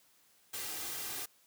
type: noise with comb filter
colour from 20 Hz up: white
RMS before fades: -40 dBFS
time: 0.53-1.26 s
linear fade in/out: 10 ms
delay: 2.5 ms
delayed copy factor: +0.5
effects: white hiss -67 dBFS RMS until 1.46 s + high-pass 80 Hz 12 dB/octave